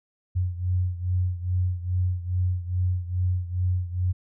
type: beating tone pair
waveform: sine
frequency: 90 / 92.4 Hz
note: F#2 / F#2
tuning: -47 / -2 cents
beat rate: 2.4 Hz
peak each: -24 / -28 dBFS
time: 0.35-4.13 s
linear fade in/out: 20 ms
effects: none